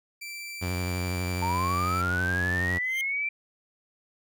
sawtooth tone, 2339 Hz, D7, 8 cents flat, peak -33 dBFS, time 0.21-2.02 s, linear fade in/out 10 ms
sawtooth tone with vibrato, 90 Hz, F#2, 47 cents flat, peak -24 dBFS, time 0.61-2.79 s, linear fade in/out 20 ms, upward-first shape triangle, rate 12 Hz, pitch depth 43 cents each way
sine linear sweep, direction up, 889 to 2358 Hz, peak -26 dBFS, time 1.42-3.29 s, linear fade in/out 5 ms
sawtooth tone with exponential growth, 3136 Hz, G7, in tune, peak -29 dBFS, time 2.76-3.01 s, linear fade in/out 1 ms, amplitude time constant 53 ms
effects none

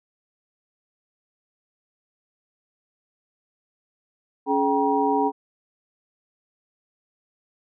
sine tone cluster, 279.3 / 424.9 / 781 / 953 Hz, C#4 / G#4 / G5 / A#5, +13 / +40 / -7 / +38 cents, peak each -24 dBFS, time 4.46-5.32 s, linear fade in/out 50 ms, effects none

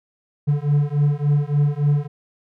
triangle beating tone pair, 143.9 / 147.4 Hz, D3 / D3, -35 / +7 cents, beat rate 3.5 Hz, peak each -17 dBFS, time 0.47-2.08 s, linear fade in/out 20 ms, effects none

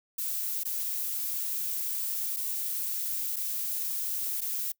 violet noise with dropouts, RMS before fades -32 dBFS, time 0.18-4.72 s, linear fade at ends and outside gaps 5 ms, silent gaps 0.635-0.652 / 2.364-2.368 / 3.361-3.365 / 4.408-4.415 s, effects noise-tail reverb RT60 0.1 s tail -24 dB re dry

